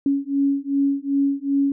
sine beating tone pair, 277.2 / 279.8 Hz, C#4 / C#4, 0 / +16 cents, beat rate 2.6 Hz, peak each -21 dBFS, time 0.06-1.72 s, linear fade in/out 2 ms, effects none

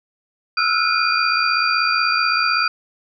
sine tone cluster, 1304 / 1360 / 1445 / 2442 / 4703 Hz, E6 / F6 / F#6 / D#7 / D8, -19 / -46 / -41 / -33 / +2 cents, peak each -22 dBFS, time 0.57-2.68 s, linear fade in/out 5 ms, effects none

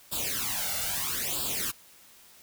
white noise with flanger, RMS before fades -31 dBFS, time 0.11-1.72 s, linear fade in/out 20 ms, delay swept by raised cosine 0.24 to 1.44 ms, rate 0.77 Hz, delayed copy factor +0.85, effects white hiss -55 dBFS RMS until 2.42 s

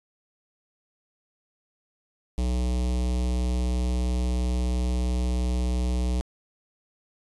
square tone with notch filter, 61.5 Hz, B1, 7 cents flat, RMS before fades -25 dBFS, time 2.38-6.21 s, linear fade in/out 0 ms, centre 1500 Hz, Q 0.65, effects resampled to 24000 Hz

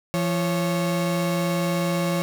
35% pulse tone pair together, 170.77 / 551 Hz, F3 / C#5, -39 / -11 cents, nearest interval octave + minor sixth, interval 2028 cents, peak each -21 / -25 dBFS, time 0.14-2.22 s, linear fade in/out 0 ms, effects none

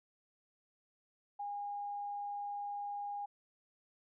sine tone, 815 Hz, G#5, 33 cents flat, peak -38 dBFS, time 1.39-3.26 s, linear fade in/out 10 ms, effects none

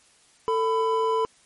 triangle tone pair together, 445.4 / 1000 Hz, A4 / B5, +21 / +21 cents, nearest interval octave + major second, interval 1400 cents, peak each -21 / -22 dBFS, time 0.48-1.25 s, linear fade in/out 0 ms, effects white hiss -58 dBFS RMS until 1.45 s + MP3 48 kbps

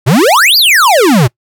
square exponential two-way sweep, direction up then down, 110 to 4956 to 110 Hz, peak -5 dBFS, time 0.06-1.28 s, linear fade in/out 20 ms, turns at 0.57 s, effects noise-tail reverb RT60 0.1 s tail -24 dB re dry

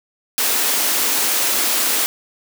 white high-pass noise, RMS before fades -18 dBFS, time 0.38-2.06 s, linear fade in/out 0 ms, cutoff 220 Hz, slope 48 dB/octave, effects none

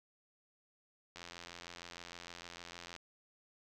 click train, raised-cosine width 0.2 ms, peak -30 dBFS, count 157, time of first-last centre 1.16-2.963 s, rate 86.5 Hz, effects none

